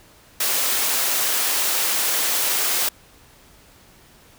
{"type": "high-pass noise", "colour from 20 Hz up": "white", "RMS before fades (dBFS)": -21, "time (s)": [0.4, 2.89], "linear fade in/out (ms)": 5, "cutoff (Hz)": 360, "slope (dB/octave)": 12, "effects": ["pink hiss -51 dBFS RMS until 4.38 s"]}